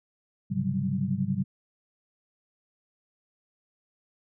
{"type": "tone cluster", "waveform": "sine", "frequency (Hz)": [102, 132.8, 142.6, 183.7, 194.8], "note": ["G#2", "C3", "C#3", "F#3", "G3"], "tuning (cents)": [-31, 26, 49, -12, -11], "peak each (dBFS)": [-36, -32, -34, -31, -29], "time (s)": [0.5, 1.44], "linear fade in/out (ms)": 20, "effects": []}